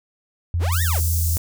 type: tone with pitch glide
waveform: sine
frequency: 85.8 to 81.93 Hz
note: F2 to E2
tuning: -30 to -10 cents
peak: -18 dBFS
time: 0.54-1.37 s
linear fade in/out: 0 ms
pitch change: -80 cents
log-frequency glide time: 0.77-0.96 s
type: linear two-way sweep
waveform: sawtooth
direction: up then down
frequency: 116.54 to 1912 to 201.6 Hz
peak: -23 dBFS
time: 0.59-1.01 s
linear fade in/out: 50 ms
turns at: 0.83 s
type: high-pass noise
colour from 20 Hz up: white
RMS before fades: -27 dBFS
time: 0.72-1.38 s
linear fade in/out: 2 ms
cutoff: 5700 Hz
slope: 24 dB/octave
effects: none